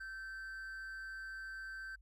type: tone with amplitude modulation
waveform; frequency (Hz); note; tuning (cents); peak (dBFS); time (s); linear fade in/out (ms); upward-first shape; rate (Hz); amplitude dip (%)
triangle; 1552; G6; -18; -40; 0-1.96; 10; sine; 209; 40
effects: added 50 Hz sine -59 dBFS peak until 2.01 s